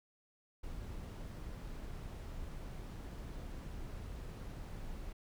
brown noise, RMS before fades -45 dBFS, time 0.63-5.13 s, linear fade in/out 10 ms, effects none

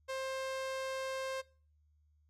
sawtooth tone with low-pass filter, 529 Hz, C5, 19 cents sharp, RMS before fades -39 dBFS, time 0.08-1.42 s, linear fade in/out 20 ms, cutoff 10000 Hz, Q 0.53, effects noise-tail reverb RT60 0.4 s tail -21 dB re dry + added 75 Hz sine -67 dBFS peak until 2.29 s

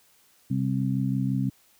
harmonic tone, 65.9 Hz, C2, 13 cents sharp, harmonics 2 / 3 / 4, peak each -26 / -28 / -29 dBFS, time 0.5-1.5 s, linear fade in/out 10 ms, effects white hiss -61 dBFS RMS until 1.79 s

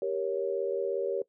sine chord, G diminished, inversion none, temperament equal with one note detuned, 392 / 468.9 / 554.4 Hz, G4 / Bb4 / Db5, 0 / +10 / 0 cents, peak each -32 dBFS, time 0.02-1.22 s, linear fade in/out 2 ms, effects noise-tail reverb RT60 0.1 s tail -20 dB re dry

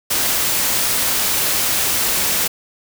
white noise, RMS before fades -18 dBFS, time 0.1-2.48 s, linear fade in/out 10 ms, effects none

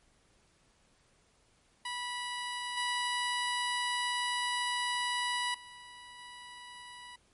15% pulse tone with level steps, 979 Hz, B5, 15 cents flat, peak -29 / -24 / -42 / -40 dBFS, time 1.85-7.16 s, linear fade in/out 5 ms, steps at 2.77 / 5.54 / 6.18 s, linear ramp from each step 5 ms, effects pink hiss -68 dBFS RMS until 7.33 s + MP3 48 kbps

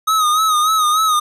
square tone with vibrato, 1257 Hz, D#6, 17 cents sharp, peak -13 dBFS, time 0.07-1.2 s, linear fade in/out 10 ms, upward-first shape sine, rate 3.4 Hz, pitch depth 61 cents each way, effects resampled to 32000 Hz + 8-bit

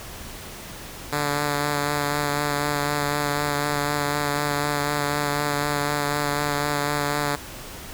5% pulse tone with vibrato, 145.6 Hz, D3, 15 cents flat, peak -11 dBFS, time 1.12-7.36 s, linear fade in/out 10 ms, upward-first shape sine, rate 4 Hz, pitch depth 17 cents each way, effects pink hiss -38 dBFS RMS until 7.93 s

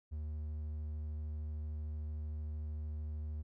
triangle tone, 76.1 Hz, D#2, 38 cents flat, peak -36 dBFS, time 0.11-3.43 s, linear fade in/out 20 ms, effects none

